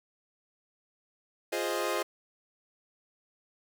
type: chord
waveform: sawtooth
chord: F minor seventh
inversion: none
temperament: equal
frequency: 349.2 / 415.3 / 523.3 / 622.3 Hz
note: F4 / Ab4 / C5 / Eb5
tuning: 0 / 0 / 0 / 0 cents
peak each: -31 dBFS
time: 1.52-2.03 s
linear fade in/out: 10 ms
effects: none